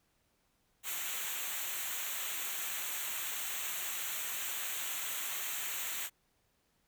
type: noise with comb filter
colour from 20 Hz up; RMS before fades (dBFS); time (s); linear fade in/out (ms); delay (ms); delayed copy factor
white; -38; 0.83-6.1; 50; 0.2; -0.8
effects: pink hiss -75 dBFS RMS until 6.87 s